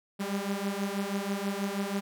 sawtooth beating tone pair, 196 / 202.2 Hz, G3 / G#3, 0 / -46 cents, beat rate 6.2 Hz, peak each -29 dBFS, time 0.19-2.01 s, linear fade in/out 20 ms, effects none

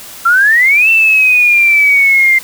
sine exponential two-way sweep, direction up then down, 1339 to 2687 to 2086 Hz, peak -5 dBFS, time 0.25-2.39 s, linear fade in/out 10 ms, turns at 0.89 s, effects white hiss -31 dBFS RMS until 2.43 s

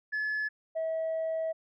sine tone pair in turn, 1716 / 645.8 Hz, A6 / E5, -44 / -36 cents, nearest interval octave + perfect fourth, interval 1692 cents, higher first, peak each -27 dBFS, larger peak neither, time 0.12-0.49 / 0.75-1.53 s, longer second, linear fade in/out 20 ms, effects tanh soft clip ceiling -27 dBFS

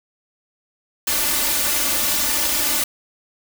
white noise with comb filter, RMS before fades -20 dBFS, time 1.07-2.84 s, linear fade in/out 5 ms, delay 3.4 ms, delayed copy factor +0.9, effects none

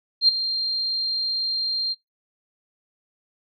sine tone with ADSR envelope, 4186 Hz, C8, in tune, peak -10 dBFS, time 0.21-1.95 s, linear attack 74 ms, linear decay 12 ms, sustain -12 dB, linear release 33 ms, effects noise-tail reverb RT60 0.2 s tail -25 dB re dry

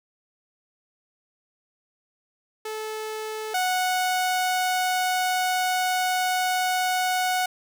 sawtooth tone pair in turn, 434.3 / 736.8 Hz, A4 / F#5, -23 / -7 cents, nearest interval major sixth, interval 916 cents, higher second, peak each -26 / -18 dBFS, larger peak second, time 2.65-3.54 / 3.54-7.46 s, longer second, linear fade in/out 5 ms, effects none

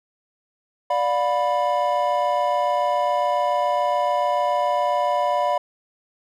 triangle chord, B diminished, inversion first, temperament equal with one note detuned, 587.3 / 714.4 / 987.8 Hz, D5 / F5 / B5, 0 / +39 / 0 cents, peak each -21 dBFS, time 0.9-5.58 s, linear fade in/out 5 ms, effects none

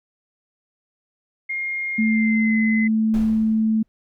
sine tone with pitch glide, 2130 to 2040 Hz, C7 to C7, +30 to -44 cents, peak -23 dBFS, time 1.49-2.88 s, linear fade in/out 10 ms, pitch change -74 cents, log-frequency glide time 1.99-2.56 s
sine tone, 219.8 Hz, A3, 2 cents flat, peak -16 dBFS, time 1.98-3.83 s, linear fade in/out 10 ms
brown noise with exponential decay, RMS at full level -27 dBFS, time 3.14-3.88 s, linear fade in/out 0 ms, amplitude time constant 160 ms
effects none

